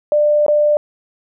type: tone with dropouts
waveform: sine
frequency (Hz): 595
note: D5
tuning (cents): +22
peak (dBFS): -10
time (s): 0.12-0.77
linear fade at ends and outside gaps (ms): 1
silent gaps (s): 0.464-0.482
effects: none